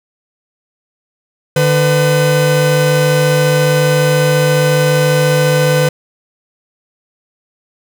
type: tone pair together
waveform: 45% pulse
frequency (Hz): 150 / 504.5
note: D3 / B4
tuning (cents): +37 / +37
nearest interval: octave + major sixth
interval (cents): 2100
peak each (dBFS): -12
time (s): 1.56-5.89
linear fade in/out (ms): 5
effects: 8-bit